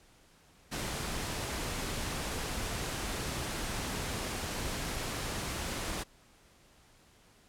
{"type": "noise", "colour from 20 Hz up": "pink", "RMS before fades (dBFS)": -36, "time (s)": [0.71, 6.04], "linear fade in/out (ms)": 20, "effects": ["pink hiss -62 dBFS RMS until 7.48 s", "low-pass 11000 Hz 12 dB/octave"]}